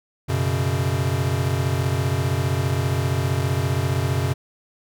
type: chord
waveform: square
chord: F# suspended fourth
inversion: none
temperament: equal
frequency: 92.5 / 123.47 / 138.59 Hz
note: F#2 / B2 / C#3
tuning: 0 / 0 / 0 cents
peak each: -25 dBFS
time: 0.28-4.34 s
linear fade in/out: 20 ms
effects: none